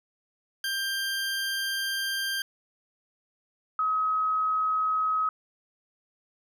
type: tone pair in turn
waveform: 20% pulse / sine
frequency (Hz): 1585 / 1272.3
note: G6 / D#6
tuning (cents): +19 / +38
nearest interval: major third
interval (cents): 381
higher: first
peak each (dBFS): -23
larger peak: neither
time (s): 0.64-2.42 / 3.79-5.29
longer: first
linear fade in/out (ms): 2
effects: none